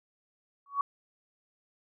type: tone with exponential growth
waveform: sine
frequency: 1125 Hz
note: C#6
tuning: 25 cents sharp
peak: -21 dBFS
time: 0.66-0.81 s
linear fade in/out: 2 ms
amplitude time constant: 31 ms
effects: none